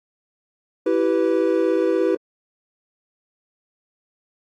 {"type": "chord", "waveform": "triangle", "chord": "E minor", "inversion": "none", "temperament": "equal with one note detuned", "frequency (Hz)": [329.6, 386.6, 493.9], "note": ["E4", "G4", "B4"], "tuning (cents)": [0, -24, 0], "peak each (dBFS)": -19, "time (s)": [0.86, 2.15], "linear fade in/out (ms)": 5, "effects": ["AAC 32 kbps"]}